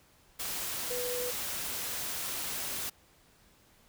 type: tone in noise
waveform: sine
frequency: 493.5 Hz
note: B4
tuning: 1 cent flat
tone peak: -34 dBFS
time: 0.9-1.31 s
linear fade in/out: 10 ms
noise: white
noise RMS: -36 dBFS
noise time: 0.39-2.9 s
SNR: -1 dB
effects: pink hiss -63 dBFS RMS until 3.88 s